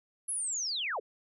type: linear sweep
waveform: sine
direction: down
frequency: 11000 to 335.2 Hz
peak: -31 dBFS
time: 0.28-1 s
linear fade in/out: 10 ms
effects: none